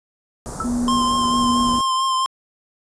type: band-stop noise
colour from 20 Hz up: pink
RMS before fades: -30 dBFS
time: 0.46-1.81 s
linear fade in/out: 0 ms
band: 1200 to 6300 Hz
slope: 24 dB/octave
type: tone with exponential decay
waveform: sine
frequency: 1320 Hz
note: E6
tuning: 2 cents sharp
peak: -18 dBFS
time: 0.6-0.73 s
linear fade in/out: 2 ms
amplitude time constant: 27 ms
type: tone with tremolo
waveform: sine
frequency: 242.1 Hz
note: B3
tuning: 34 cents flat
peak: -18 dBFS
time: 0.64-1.79 s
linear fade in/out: 2 ms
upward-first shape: sine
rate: 1.4 Hz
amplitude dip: 50%
type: tone with vibrato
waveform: square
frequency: 1052 Hz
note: C6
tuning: 9 cents sharp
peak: -18 dBFS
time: 0.88-2.26 s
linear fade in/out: 0 ms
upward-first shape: triangle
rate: 4.5 Hz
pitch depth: 27 cents each way
effects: resampled to 22050 Hz